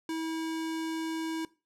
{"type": "tone", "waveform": "square", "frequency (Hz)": 323, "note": "E4", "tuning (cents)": -35, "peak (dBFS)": -32, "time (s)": [0.09, 1.45], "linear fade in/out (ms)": 2, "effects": ["noise-tail reverb RT60 0.3 s tail -20 dB re dry", "low-pass 11000 Hz 12 dB/octave"]}